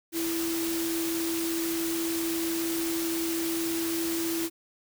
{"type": "tone in noise", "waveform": "sine", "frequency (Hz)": 331.8, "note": "E4", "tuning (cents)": 11, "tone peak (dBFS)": -28, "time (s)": [0.12, 4.5], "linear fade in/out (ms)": 50, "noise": "white", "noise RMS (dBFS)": -34, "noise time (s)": [0.12, 4.5], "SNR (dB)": 3, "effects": []}